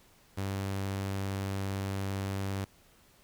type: tone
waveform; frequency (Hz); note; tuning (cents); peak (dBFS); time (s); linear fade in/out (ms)
sawtooth; 97.6; G2; -7; -28; 0.37-2.65; 10
effects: pink hiss -62 dBFS RMS until 3.23 s